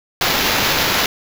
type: noise with sample-and-hold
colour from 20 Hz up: white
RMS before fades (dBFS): -17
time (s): 0.21-1.06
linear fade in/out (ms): 2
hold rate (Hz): 8820
effects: none